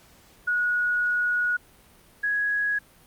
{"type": "tone pair in turn", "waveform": "sine", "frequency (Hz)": [1456, 1666.3], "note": ["F#6", "G#6"], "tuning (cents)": [-28, 5], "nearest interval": "major second", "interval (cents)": 233, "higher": "second", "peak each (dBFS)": [-21, -22], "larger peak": "first", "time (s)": [[0.47, 1.57], [2.23, 2.79]], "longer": "first", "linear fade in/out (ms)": 10, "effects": ["pink hiss -55 dBFS RMS until 3.06 s", "Opus 48 kbps"]}